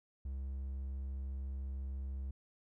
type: tone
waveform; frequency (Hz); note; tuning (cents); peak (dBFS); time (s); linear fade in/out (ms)
triangle; 67; C2; +42; -36; 0.25-2.31; 5
effects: none